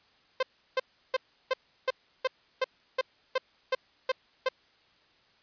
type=tone bursts; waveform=sawtooth; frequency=520 Hz; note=C5; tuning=11 cents flat; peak=-20 dBFS; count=12; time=0.4-4.488 s; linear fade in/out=5 ms; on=29 ms; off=340 ms; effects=white hiss -64 dBFS RMS until 5.42 s + resampled to 11025 Hz